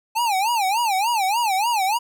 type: tone with vibrato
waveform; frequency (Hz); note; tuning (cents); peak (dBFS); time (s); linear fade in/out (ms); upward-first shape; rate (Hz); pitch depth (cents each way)
square; 850; G#5; +40; -19; 0.15-1.99; 20; sine; 3.4; 220
effects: none